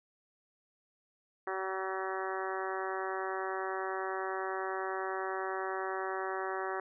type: harmonic tone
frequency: 190 Hz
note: F#3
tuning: 46 cents sharp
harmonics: 2 / 3 / 4 / 5 / 6 / 7 / 8 / 9 / 10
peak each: -38 / -44 / -40 / -44 / -42 / -44 / -45 / -45 / -47 dBFS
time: 1.47-6.8 s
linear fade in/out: 2 ms
effects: none